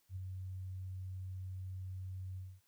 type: tone with ADSR envelope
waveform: sine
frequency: 93.4 Hz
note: F#2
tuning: 17 cents sharp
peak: -38 dBFS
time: 0.09-2.61 s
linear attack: 74 ms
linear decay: 7 ms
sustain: -3 dB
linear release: 240 ms
effects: white hiss -75 dBFS RMS until 2.67 s